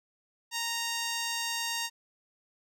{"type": "tone with notch filter", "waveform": "5% pulse", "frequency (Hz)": 929, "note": "A#5", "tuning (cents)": -6, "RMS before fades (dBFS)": -33, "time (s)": [0.51, 1.9], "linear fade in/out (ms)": 50, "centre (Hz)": 11000, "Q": 1, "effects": []}